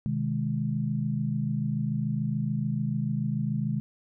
sine tone cluster, 128.3 / 155.2 / 208.9 Hz, C3 / D#3 / G#3, -34 / -4 / +10 cents, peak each -30 dBFS, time 0.06-3.8 s, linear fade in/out 0 ms, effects none

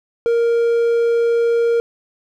triangle tone, 466.9 Hz, A#4, 3 cents sharp, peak -11 dBFS, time 0.26-1.8 s, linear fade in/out 0 ms, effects none

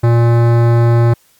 sine tone with hard clipping, 117.6 Hz, A#2, 16 cents sharp, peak -9 dBFS, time 0.03-1.14 s, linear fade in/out 10 ms, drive 18 dB, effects white hiss -52 dBFS RMS until 1.39 s + MP3 96 kbps

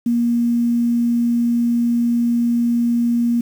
sine tone with quantisation, 236.7 Hz, A#3, 27 cents sharp, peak -14 dBFS, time 0.06-3.41 s, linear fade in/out 5 ms, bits 7, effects none

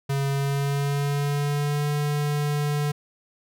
square tone with pitch glide, 138.6 to 146.84 Hz, C#3 to D3, 0 to 0 cents, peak -23 dBFS, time 0.09-2.92 s, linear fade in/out 10 ms, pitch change +100 cents, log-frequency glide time 0.3-1.88 s, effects none

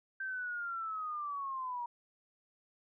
sine linear sweep, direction down, 1568 to 945 Hz, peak -36 dBFS, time 0.2-1.86 s, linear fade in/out 5 ms, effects none

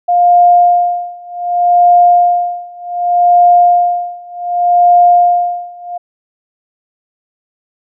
sine tone with tremolo, 705 Hz, F5, 16 cents sharp, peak -3 dBFS, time 0.08-5.98 s, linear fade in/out 10 ms, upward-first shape sine, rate 0.66 Hz, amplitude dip 95%, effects none

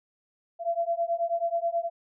sine beating tone pair, 674 / 683.3 Hz, E5 / F5, +38 / -38 cents, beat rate 9.3 Hz, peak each -28 dBFS, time 0.59-1.9 s, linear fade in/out 50 ms, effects none

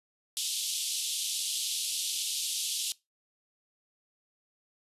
pink band-pass noise, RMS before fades -33 dBFS, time 0.37-2.92 s, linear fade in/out 0 ms, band 3000 to 12000 Hz, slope 48 dB/octave, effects noise-tail reverb RT60 0.2 s tail -21 dB re dry + resampled to 32000 Hz

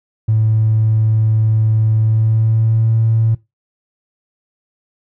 triangle tone with pitch glide, 109.6 to 112.36 Hz, A2 to A2, -6 to +37 cents, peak -7 dBFS, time 0.28-3.35 s, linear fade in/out 10 ms, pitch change +43 cents, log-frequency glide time 1.96-2.91 s, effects noise-tail reverb RT60 0.2 s tail -22 dB re dry + tanh soft clip ceiling -7 dBFS

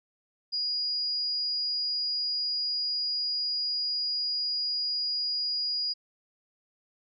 sine tone, 4882 Hz, D#8, 34 cents flat, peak -27 dBFS, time 0.52-5.94 s, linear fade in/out 20 ms, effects none

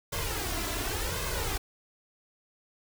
pink noise with flanger, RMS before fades -32 dBFS, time 0.12-1.58 s, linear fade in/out 10 ms, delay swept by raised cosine 1.9 to 3 ms, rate 0.9 Hz, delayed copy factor +0.8, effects none

